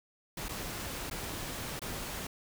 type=noise with dropouts; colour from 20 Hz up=pink; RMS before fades=-39 dBFS; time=0.37-2.27 s; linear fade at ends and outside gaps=5 ms; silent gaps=0.485-0.49 / 1.1-1.11 / 1.794-1.817 s; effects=none